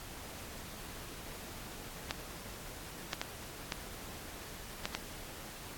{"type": "clicks", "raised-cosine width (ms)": 0.2, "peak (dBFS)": -16, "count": 6, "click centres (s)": [2.109, 3.132, 3.215, 3.722, 4.855, 4.95], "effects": ["pink hiss -47 dBFS RMS until 5.77 s", "AAC 64 kbps"]}